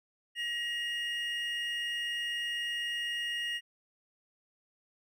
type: tone pair together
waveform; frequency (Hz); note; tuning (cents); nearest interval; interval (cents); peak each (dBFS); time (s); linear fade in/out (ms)
triangle; 1900 / 2852; A#6 / F7; +33 / +36; perfect fifth; 703; -34 / -33; 0.35-3.61; 50
effects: none